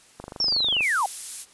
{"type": "click train", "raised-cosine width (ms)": 1, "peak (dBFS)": -22, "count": 16, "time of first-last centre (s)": [0.2, 0.807], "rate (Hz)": 24.7}
{"type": "linear sweep", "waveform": "sine", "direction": "down", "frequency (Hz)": [5570, 728], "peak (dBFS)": -20, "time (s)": [0.4, 1.06], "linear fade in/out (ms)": 2}
{"type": "noise", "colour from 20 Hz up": "violet", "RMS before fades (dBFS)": -29, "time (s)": [0.8, 1.46], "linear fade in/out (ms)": 50}
{"effects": ["white hiss -54 dBFS RMS until 1.53 s", "resampled to 24000 Hz"]}